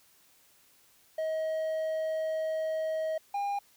triangle tone pair in turn, 634 / 806.4 Hz, D#5 / G5, +32 / +49 cents, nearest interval major third, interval 417 cents, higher second, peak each -27 dBFS, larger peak neither, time 1.18-3.18 / 3.34-3.59 s, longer first, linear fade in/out 5 ms, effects white hiss -63 dBFS RMS until 3.76 s

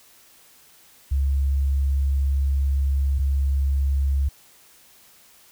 sine tone pair in turn, 68.8 / 68.8 Hz, C#2 / C#2, -12 / -12 cents, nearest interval unison, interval 0 cents, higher neither, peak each -18 dBFS, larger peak neither, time 1.11-3.19 / 3.19-4.29 s, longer first, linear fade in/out 10 ms, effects white hiss -53 dBFS RMS until 5.51 s

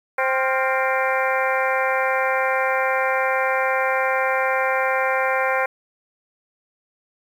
harmonic tone with a mistuned harmonic, 262.5 Hz, C4, 6 cents sharp, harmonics 2 / 3 / 4 / 5 / 6 / 7 / 8 / 9, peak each -23 / -25 / -26 / -27 / -28 / -28 / -29 / -30 dBFS, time 0.18-5.66 s, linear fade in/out 5 ms, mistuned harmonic 5, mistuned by +110 cents, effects 8-bit

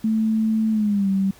sine tone with pitch glide, 220 to 193.75 Hz, A3 to G3, 0 to -20 cents, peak -17 dBFS, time 0.04-1.31 s, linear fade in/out 5 ms, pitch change -220 cents, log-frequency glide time 0.71-1.09 s, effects pink hiss -50 dBFS RMS until 1.39 s

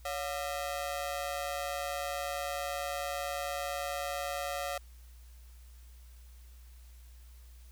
sawtooth ring-modulated tone, 640 Hz, D#5, 49 cents sharp, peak -27 dBFS, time 0.05-4.78 s, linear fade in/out 5 ms, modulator 75.5 Hz, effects added 60 Hz sine -50 dBFS peak until 7.71 s + white hiss -64 dBFS RMS until 7.71 s

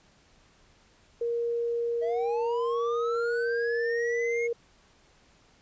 sine tone, 469.8 Hz, A#4, 13 cents sharp, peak -26 dBFS, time 1.21-4.53 s, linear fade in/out 5 ms
triangle linear sweep, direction up, 634 to 2180 Hz, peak -30 dBFS, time 2.01-4.48 s, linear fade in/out 20 ms
effects pink hiss -61 dBFS RMS until 5.61 s + resampled to 16000 Hz

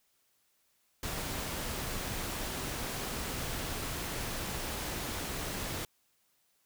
pink noise, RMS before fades -37 dBFS, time 1.03-5.85 s, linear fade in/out 2 ms, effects white hiss -73 dBFS RMS until 6.65 s

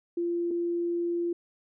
sine tone pair in turn, 344.2 / 344.2 Hz, F4 / F4, -25 / -25 cents, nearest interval unison, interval 0 cents, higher neither, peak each -26 dBFS, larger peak neither, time 0.17-0.51 / 0.51-1.33 s, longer second, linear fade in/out 5 ms, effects none

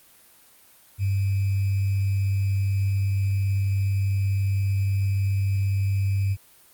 sine tone with sample-and-hold, 98 Hz, G2, in tune, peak -20 dBFS, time 0.98-6.37 s, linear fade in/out 50 ms, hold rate 2450 Hz, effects white hiss -54 dBFS RMS until 6.73 s + Opus 32 kbps

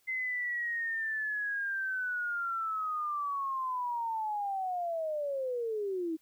sine linear sweep, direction down, 2065 to 311.9 Hz, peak -31 dBFS, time 0.07-6.17 s, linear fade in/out 20 ms, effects white hiss -70 dBFS RMS until 6.21 s

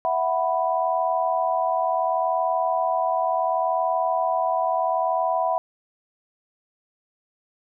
sine chord, E suspended second, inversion none, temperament equal, 659.3 / 740 / 987.8 Hz, E5 / F#5 / B5, 0 / 0 / 0 cents, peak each -24 / -24 / -25 dBFS, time 0.05-5.58 s, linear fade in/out 0 ms, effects none

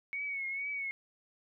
sine tone with vibrato, 2217 Hz, C#7, in tune, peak -34 dBFS, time 0.13-0.91 s, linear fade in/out 0 ms, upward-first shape triangle, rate 2.2 Hz, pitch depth 65 cents each way, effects none

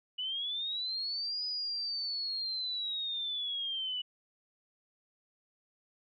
sine linear two-way sweep, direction up then down, 2943 to 4978 to 2943 Hz, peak -33 dBFS, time 0.18-4.02 s, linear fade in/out 10 ms, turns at 1.45 s, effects none

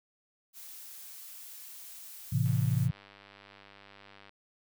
blue noise, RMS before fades -47 dBFS, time 0.53-2.89 s, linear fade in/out 50 ms
sine chord, A minor, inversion none, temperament just, 110 / 132 / 165 Hz, A2 / C3 / E3, 0 / +16 / +2 cents, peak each -29 / -28 / -32 dBFS, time 2.32-2.91 s, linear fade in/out 10 ms
click train, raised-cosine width 0.3 ms, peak -36 dBFS, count 184, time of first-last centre 2.46-4.294 s, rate 99.8 Hz
effects none

